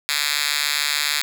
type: tone with high-pass filter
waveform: 5% pulse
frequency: 146.83 Hz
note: D3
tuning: in tune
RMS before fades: -22 dBFS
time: 0.09-1.22 s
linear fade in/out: 0 ms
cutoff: 2800 Hz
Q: 2
effects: none